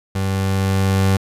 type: tone with level ramp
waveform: 30% pulse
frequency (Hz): 96.4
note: G2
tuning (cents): -28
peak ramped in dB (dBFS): -16 to -10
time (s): 0.15-1.17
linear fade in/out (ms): 5
effects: resampled to 32000 Hz